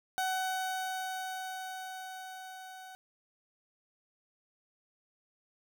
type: tone with level ramp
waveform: 30% pulse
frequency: 751 Hz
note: F#5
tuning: 26 cents sharp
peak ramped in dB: -27 to -44 dBFS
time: 0.18-2.95 s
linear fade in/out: 0 ms
effects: none